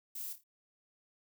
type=noise with echo; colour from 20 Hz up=violet; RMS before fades=-42 dBFS; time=0.15-0.33 s; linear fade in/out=5 ms; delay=27 ms; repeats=4; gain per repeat=-8 dB; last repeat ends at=0.438 s; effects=none